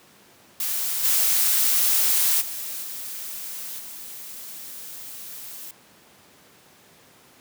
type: noise with level steps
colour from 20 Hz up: blue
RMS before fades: -26 / -20 / -32 / -34 / -38 dBFS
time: 0.6-5.71 s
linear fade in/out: 2 ms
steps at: 1.03 / 2.4 / 2.82 / 3.78 s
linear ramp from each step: 20 ms
effects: pink hiss -53 dBFS RMS until 7.4 s + high-pass 150 Hz 12 dB/octave